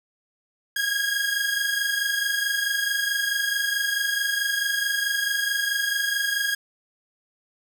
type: tone pair together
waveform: sawtooth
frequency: 1627.4 / 1652 Hz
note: G#6 / G#6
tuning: -36 / -10 cents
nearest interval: unison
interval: 26 cents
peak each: -22 dBFS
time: 0.76-6.55 s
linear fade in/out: 5 ms
effects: none